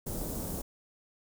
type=band-stop noise; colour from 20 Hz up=pink; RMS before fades=-36 dBFS; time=0.06-0.62 s; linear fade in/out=10 ms; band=600 to 9000 Hz; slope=12 dB/octave; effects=none